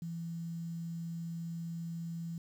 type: tone with quantisation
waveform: sine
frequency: 167.4 Hz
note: E3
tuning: 27 cents sharp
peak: -37 dBFS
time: 0.02-2.38 s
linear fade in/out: 2 ms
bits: 10
effects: none